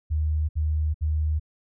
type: tone bursts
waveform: sine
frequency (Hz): 77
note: D#2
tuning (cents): -17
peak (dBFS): -21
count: 3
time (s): 0.1-1.398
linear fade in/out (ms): 20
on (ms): 390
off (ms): 64
effects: none